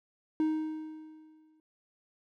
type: tone with exponential decay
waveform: triangle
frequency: 312.4 Hz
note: D#4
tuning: 7 cents sharp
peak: -22 dBFS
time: 0.4-1.6 s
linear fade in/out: 1 ms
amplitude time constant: 260 ms
effects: none